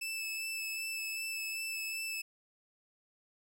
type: tone with vibrato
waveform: sawtooth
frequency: 2628 Hz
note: E7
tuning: 6 cents flat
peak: -33 dBFS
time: 0.01-2.22 s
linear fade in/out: 10 ms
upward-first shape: sine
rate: 2.6 Hz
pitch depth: 14 cents each way
effects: none